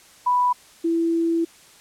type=tone pair in turn; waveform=sine; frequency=987.8 / 332.7 Hz; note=B5 / E4; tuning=0 / +16 cents; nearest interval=octave + perfect fifth; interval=1884 cents; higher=first; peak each=-16 / -18 dBFS; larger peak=first; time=0.26-0.53 / 0.84-1.45 s; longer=second; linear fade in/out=10 ms; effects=white hiss -50 dBFS RMS until 1.8 s + low-pass 10000 Hz 12 dB/octave